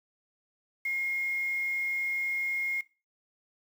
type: tone with quantisation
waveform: sine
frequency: 2144 Hz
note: C7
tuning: 42 cents sharp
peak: -28 dBFS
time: 0.85-2.81 s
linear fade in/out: 5 ms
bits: 8
effects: noise-tail reverb RT60 0.3 s tail -19 dB re dry